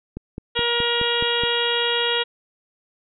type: click train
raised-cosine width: 3 ms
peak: -17 dBFS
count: 7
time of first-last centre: 0.17-1.436 s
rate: 4.74 Hz
type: harmonic tone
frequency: 474.3 Hz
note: A#4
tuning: 30 cents sharp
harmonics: 1 / 2 / 3 / 4 / 5 / 6 / 7 / 8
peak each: -25 / -29 / -29 / -29 / -34 / -26 / -24 / -31 dBFS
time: 0.55-2.24 s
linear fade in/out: 20 ms
effects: none